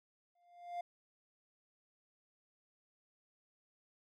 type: tone with exponential growth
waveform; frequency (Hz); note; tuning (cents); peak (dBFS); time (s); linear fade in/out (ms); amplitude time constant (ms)
triangle; 700; F5; +4; -34; 0.35-0.81; 5; 100
effects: none